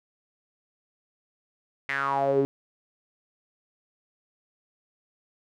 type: tone with band-pass filter sweep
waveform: sawtooth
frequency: 138.59 Hz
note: C#3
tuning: in tune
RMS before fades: -25 dBFS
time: 1.89-2.45 s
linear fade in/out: 0 ms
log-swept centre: 2100 to 330 Hz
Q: 6.9
effects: none